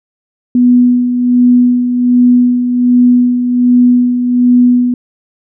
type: tone with tremolo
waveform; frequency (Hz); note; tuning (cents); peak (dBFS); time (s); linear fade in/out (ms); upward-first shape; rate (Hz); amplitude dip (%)
sine; 246.1; B3; -6; -3; 0.55-4.94; 2; sine; 1.3; 55
effects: none